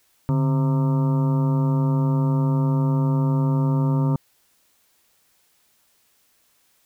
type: harmonic tone with a mistuned harmonic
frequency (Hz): 132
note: C3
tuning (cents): +16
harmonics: 1 / 2 / 3 / 4 / 5 / 7 / 8 / 9 / 10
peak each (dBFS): -18 / -25 / -35 / -35 / -41 / -34 / -45 / -39 / -48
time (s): 0.29-4.16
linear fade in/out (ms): 0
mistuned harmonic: 1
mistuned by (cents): +150
effects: white hiss -63 dBFS RMS until 6.85 s